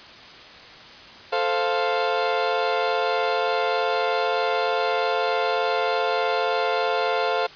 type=chord; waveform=30% pulse; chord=F major; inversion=first; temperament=equal; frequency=440 / 523.3 / 698.5 Hz; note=A4 / C5 / F5; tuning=0 / 0 / 0 cents; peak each=-23 / -23 / -22 dBFS; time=1.32-7.47 s; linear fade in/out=10 ms; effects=white hiss -43 dBFS RMS until 7.55 s + resampled to 11025 Hz